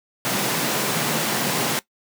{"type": "high-pass noise", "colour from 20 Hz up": "pink", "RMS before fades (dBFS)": -23, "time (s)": [0.25, 1.79], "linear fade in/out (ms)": 0, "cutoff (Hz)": 130, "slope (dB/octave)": 48, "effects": ["noise-tail reverb RT60 0.1 s tail -18 dB re dry"]}